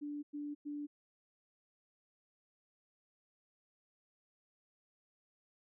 sine tone bursts, 292.5 Hz, D4, 7 cents flat, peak -39 dBFS, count 3, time 0.01-0.87 s, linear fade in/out 20 ms, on 220 ms, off 100 ms, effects none

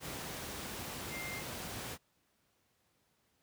sine tone in noise, 2100 Hz, C7, 6 cents sharp, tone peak -42 dBFS, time 1.09-1.43 s, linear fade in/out 50 ms, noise pink, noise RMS -42 dBFS, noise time 0-1.98 s, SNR -3 dB, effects pink hiss -75 dBFS RMS until 3.42 s + high-pass 80 Hz 12 dB/octave

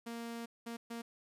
sawtooth tone bursts at uneven times, 232.8 Hz, A#3, 2 cents flat, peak -37 dBFS, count 3, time 0.06-0.46 / 0.66-0.77 / 0.9-1.02 s, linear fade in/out 10 ms, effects resampled to 32000 Hz + 11-bit

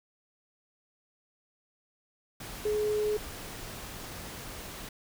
sine tone in noise, 422.7 Hz, G#4, 31 cents sharp, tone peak -26 dBFS, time 2.65-3.17 s, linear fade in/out 5 ms, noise pink, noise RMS -42 dBFS, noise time 2.4-4.89 s, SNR +13 dB, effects none

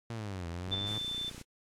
sawtooth linear two-way sweep, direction down then up, 118.6 to 83 to 108.3 Hz, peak -33 dBFS, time 0.1-0.98 s, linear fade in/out 0 ms, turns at 0.48 s
click train, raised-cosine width 3 ms, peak -34 dBFS, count 23, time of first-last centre 0.68-1.413 s, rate 30 Hz
sine tone, 3540 Hz, A7, 10 cents sharp, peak -34 dBFS, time 0.71-1.3 s, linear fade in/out 10 ms
white noise, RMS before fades -48 dBFS, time 0.86-1.43 s, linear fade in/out 20 ms
effects low-pass 8000 Hz 12 dB/octave + AAC 64 kbps

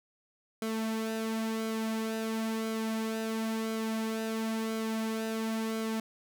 sawtooth tone with flanger, 222.2 Hz, A3, 17 cents sharp, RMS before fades -33 dBFS, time 0.62-6 s, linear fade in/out 2 ms, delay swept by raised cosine 1.1 to 3.6 ms, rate 0.97 Hz, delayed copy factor -0.55, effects none

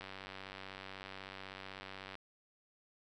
click train, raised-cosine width 0.3 ms, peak -30 dBFS, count 207, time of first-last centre 0.01-2.154 s, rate 96.1 Hz, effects none

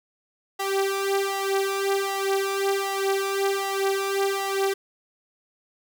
sawtooth tone with flanger, 392 Hz, G4, in tune, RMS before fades -25 dBFS, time 0.59-4.74 s, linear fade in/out 10 ms, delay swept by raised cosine 1.5 to 3.4 ms, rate 1.3 Hz, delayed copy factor +0.95, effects none

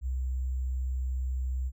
sine tone with sample-and-hold, 64.1 Hz, C2, 35 cents flat, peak -28 dBFS, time 0.01-1.72 s, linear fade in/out 50 ms, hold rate 7350 Hz, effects none

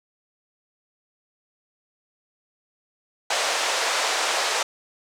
pink band-pass noise, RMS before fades -24 dBFS, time 3.3-4.63 s, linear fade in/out 5 ms, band 530 to 7900 Hz, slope 24 dB/octave, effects none

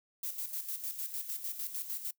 violet noise with tremolo, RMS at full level -37 dBFS, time 0.23-2.11 s, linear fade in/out 5 ms, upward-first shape square, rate 6.6 Hz, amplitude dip 60%, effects noise-tail reverb RT60 0.1 s tail -22 dB re dry

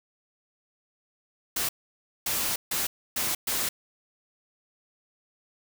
white noise bursts at uneven times, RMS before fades -28 dBFS, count 5, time 1.56-1.69 / 2.26-2.56 / 2.71-2.87 / 3.16-3.35 / 3.47-3.69 s, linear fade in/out 5 ms, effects none

